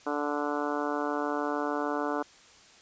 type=harmonic tone; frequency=146.5 Hz; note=D3; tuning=4 cents flat; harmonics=2 / 3 / 4 / 5 / 6 / 7 / 8 / 9 / 10; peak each=-33 / -35 / -36 / -37 / -38 / -38 / -39 / -40 / -40 dBFS; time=0.06-2.23 s; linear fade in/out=10 ms; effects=white hiss -55 dBFS RMS until 2.81 s + resampled to 16000 Hz